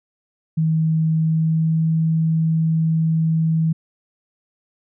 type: tone with pitch glide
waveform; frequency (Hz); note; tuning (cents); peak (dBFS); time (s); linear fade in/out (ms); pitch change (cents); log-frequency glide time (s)
sine; 159.6 to 161.17; D#3 to E3; +44 to -39; -15; 0.57-3.73; 10; +17; 1.13-1.89
effects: none